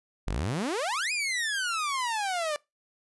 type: exponential two-way sweep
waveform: sawtooth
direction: up then down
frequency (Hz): 38.59 to 2520 to 581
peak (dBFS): -24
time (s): 0.27-2.56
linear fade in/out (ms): 0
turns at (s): 1.12
effects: noise-tail reverb RT60 0.2 s tail -23 dB re dry + resampled to 24000 Hz